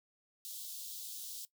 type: high-pass noise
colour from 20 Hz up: white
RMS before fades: -45 dBFS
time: 0.45-1.45 s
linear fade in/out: 0 ms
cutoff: 3300 Hz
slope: 48 dB/octave
effects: noise-tail reverb RT60 0.1 s tail -17 dB re dry